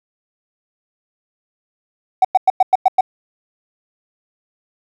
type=tone bursts; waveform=triangle; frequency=753 Hz; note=F#5; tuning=30 cents sharp; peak=-3 dBFS; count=7; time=2.22-3.009 s; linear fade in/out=5 ms; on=27 ms; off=100 ms; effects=tanh soft clip ceiling -4 dBFS